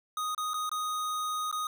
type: tone with dropouts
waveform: square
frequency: 1244.5 Hz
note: D#6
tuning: in tune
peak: -31 dBFS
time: 0.17-1.67 s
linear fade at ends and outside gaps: 2 ms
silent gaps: 0.348-0.378 / 0.535-0.541 / 0.694-0.715 / 1.514-1.526 s
effects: none